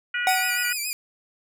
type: harmonic tone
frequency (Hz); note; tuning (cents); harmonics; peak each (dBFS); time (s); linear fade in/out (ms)
485.2; B4; -31; 3 / 4 / 5 / 6; -26 / -30 / -31 / -34; 0.14-0.73; 5
type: tone with exponential decay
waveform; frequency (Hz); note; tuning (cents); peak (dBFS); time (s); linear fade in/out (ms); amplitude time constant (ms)
square; 750; F#5; +23; -17; 0.27-0.73; 1; 100
type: tone with vibrato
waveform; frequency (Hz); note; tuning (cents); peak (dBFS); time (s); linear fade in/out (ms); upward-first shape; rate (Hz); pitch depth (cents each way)
10% pulse; 2421; D#7; -48; -18; 0.29-0.93; 0; sine; 7.2; 74
effects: none